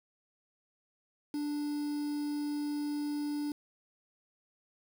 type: tone with quantisation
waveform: triangle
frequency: 293.7 Hz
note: D4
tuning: in tune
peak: -30 dBFS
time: 1.34-3.52 s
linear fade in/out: 2 ms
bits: 8
effects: none

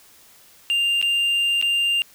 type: tone with dropouts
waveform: triangle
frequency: 2794 Hz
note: F7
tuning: in tune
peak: -16 dBFS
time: 0.7-2.02 s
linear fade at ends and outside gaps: 0 ms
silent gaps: 1.015-1.026 / 1.614-1.625 s
effects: white hiss -51 dBFS RMS until 2.14 s

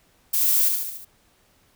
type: noise with echo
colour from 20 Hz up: violet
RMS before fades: -21 dBFS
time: 0.33-0.69 s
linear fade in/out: 10 ms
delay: 72 ms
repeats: 5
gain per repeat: -4 dB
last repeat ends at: 1.05 s
effects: pink hiss -61 dBFS RMS until 1.75 s

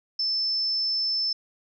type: tone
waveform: sine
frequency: 5280 Hz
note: E8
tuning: 2 cents sharp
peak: -23 dBFS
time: 0.19-1.33 s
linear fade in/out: 5 ms
effects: none

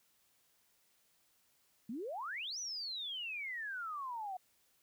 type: exponential two-way sweep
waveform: sine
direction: up then down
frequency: 207.7 to 6090 to 724 Hz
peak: -39 dBFS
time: 1.89-4.37 s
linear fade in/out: 5 ms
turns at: 2.59 s
effects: white hiss -73 dBFS RMS until 4.82 s

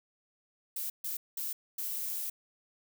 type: noise bursts at uneven times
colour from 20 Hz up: violet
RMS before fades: -36 dBFS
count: 4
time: 0.76-0.9 / 1.04-1.17 / 1.37-1.53 / 1.78-2.3 s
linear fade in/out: 5 ms
effects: none

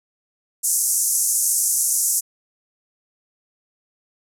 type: band-pass noise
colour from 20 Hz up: white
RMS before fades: -20 dBFS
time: 0.63-2.21 s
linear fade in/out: 20 ms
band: 6000 to 12000 Hz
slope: 48 dB/octave
effects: none

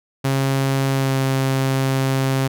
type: tone with pitch glide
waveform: sawtooth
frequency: 135.5 to 133.87 Hz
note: C#3 to C3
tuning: -39 to +40 cents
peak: -13 dBFS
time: 0.24-2.48 s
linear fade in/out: 10 ms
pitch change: -21 cents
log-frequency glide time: 0.92-1.17 s
effects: none

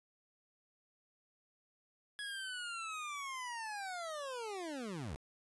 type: linear sweep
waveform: 25% pulse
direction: down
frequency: 1680 to 57.4 Hz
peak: -37 dBFS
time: 2.19-5.16 s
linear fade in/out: 0 ms
effects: resampled to 24000 Hz + 12-bit

